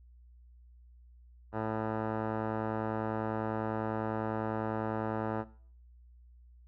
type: tone with low-pass filter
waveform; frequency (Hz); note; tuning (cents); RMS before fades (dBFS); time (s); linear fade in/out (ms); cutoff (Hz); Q
10% pulse; 110; A2; 0; -34; 1.52-5.45; 50; 1100; 8.8
effects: noise-tail reverb RT60 0.5 s tail -19 dB re dry + added 60 Hz sine -54 dBFS peak until 6.67 s